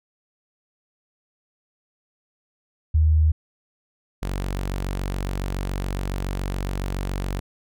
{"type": "tone pair in turn", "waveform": ["sine", "sawtooth"], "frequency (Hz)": [78.1, 47.14], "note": ["D#2", "F#1"], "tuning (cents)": [7, 33], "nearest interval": "major sixth", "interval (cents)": 874, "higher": "first", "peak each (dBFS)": [-14, -21], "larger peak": "first", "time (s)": [[2.94, 3.32], [4.22, 7.4]], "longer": "second", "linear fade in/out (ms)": 10, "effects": []}